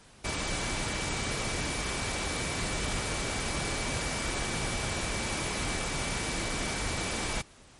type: tone in noise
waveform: sine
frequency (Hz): 2306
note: D7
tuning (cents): -32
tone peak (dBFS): -40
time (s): 0.24-7.42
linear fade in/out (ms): 10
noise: pink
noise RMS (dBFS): -32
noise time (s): 0.24-7.42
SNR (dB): -11
effects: pink hiss -55 dBFS RMS until 7.79 s + MP3 48 kbps